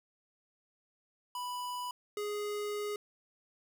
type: tone pair in turn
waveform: square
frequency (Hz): 987.8 / 415.3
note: B5 / G#4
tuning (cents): 0 / 0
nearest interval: octave + minor third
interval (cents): 1500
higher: first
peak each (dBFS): -37 / -35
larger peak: second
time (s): 1.35-1.91 / 2.17-2.96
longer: second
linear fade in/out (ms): 2
effects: none